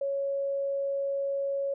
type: tone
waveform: sine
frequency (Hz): 554.4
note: C#5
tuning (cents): 0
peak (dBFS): -27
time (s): 0.01-1.74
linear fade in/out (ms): 5
effects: none